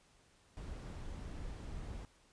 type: noise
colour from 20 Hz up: brown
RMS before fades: -45 dBFS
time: 0.57-2.05 s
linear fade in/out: 0 ms
effects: pink hiss -68 dBFS RMS until 2.32 s + resampled to 22050 Hz